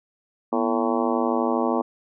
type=harmonic tone with a mistuned harmonic; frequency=112.4 Hz; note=A2; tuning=37 cents sharp; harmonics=2 / 3 / 4 / 5 / 6 / 7 / 8 / 9 / 10; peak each=-25 / -27 / -28 / -29 / -30 / -30 / -31 / -32 / -32 dBFS; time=0.52-1.82 s; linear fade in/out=10 ms; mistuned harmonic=2; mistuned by=+140 cents; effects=none